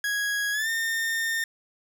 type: tone with pitch glide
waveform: 40% pulse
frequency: 1658 to 1818.5 Hz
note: G#6 to A#6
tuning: -3 to -43 cents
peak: -24 dBFS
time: 0.04-1.44 s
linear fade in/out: 2 ms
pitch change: +160 cents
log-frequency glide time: 0.52-0.69 s
effects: none